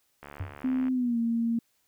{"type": "click train", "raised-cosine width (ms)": 0.5, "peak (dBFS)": -28, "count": 48, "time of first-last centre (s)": [0.23, 0.883], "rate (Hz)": 72}
{"type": "tone with exponential decay", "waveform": "triangle", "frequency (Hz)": 92.5, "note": "F#2", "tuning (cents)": 0, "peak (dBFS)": -26, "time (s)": [0.4, 0.62], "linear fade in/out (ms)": 5, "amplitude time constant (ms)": 46}
{"type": "tone with pitch glide", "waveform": "sine", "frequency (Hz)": [258.1, 231.3], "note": ["C4", "A#3"], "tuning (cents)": [-23, -13], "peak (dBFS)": -24, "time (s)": [0.64, 1.59], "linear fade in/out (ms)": 5, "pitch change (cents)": -190, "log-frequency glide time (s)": [0.92, 1.18]}
{"effects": ["white hiss -71 dBFS RMS until 1.87 s"]}